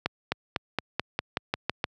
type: accelerating click train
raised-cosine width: 0.3 ms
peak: -9 dBFS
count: 10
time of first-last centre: 0.06-1.841 s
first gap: 260 ms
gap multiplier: 0.93
effects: high-pass 80 Hz 12 dB/octave